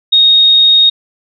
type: tone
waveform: sine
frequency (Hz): 3729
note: A#7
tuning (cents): 0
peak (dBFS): -4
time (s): 0.12-0.9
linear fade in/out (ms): 10
effects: none